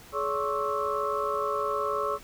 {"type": "tone cluster", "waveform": "sine", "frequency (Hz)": [423.2, 567, 1075, 1134, 1313], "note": ["G#4", "C#5", "C6", "C#6", "E6"], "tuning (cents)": [33, 39, 47, 39, -7], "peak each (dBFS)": [-32, -32, -32, -35, -32], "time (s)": [0.12, 2.19], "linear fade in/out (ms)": 50, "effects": ["pink hiss -50 dBFS RMS until 2.23 s"]}